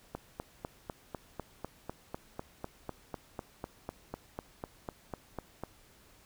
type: click train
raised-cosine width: 1 ms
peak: -23 dBFS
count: 23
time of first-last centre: 0.15-5.636 s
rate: 4.01 Hz
effects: pink hiss -61 dBFS RMS until 6.25 s